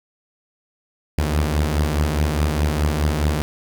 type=beating tone pair; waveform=sawtooth; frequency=74 / 78.8 Hz; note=D2 / D#2; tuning=+14 / +23 cents; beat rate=4.8 Hz; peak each=-15 / -19 dBFS; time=1.18-3.42 s; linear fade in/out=0 ms; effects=8-bit